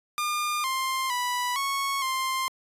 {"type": "tone with pitch steps", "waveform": "sawtooth", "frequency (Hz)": [1207, 1053, 985, 1103, 1051], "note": ["D6", "C6", "B5", "C#6", "C6"], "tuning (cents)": [47, 11, -5, -9, 7], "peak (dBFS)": -22, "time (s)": [0.18, 2.48], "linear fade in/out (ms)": 0, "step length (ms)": 460, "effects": ["resampled to 32000 Hz"]}